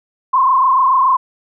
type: tone with frequency modulation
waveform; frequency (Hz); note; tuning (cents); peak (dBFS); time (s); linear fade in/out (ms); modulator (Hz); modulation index
sine; 1048; C6; +2; -9; 0.33-1.17; 10; 27; 1.7
effects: none